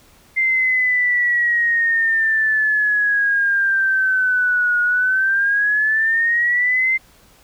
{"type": "exponential two-way sweep", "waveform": "sine", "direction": "down then up", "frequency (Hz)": [2093, 1443, 2093], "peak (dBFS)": -14, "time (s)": [0.36, 6.98], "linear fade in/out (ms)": 20, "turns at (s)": 4.81, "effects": ["pink hiss -51 dBFS RMS until 7.43 s"]}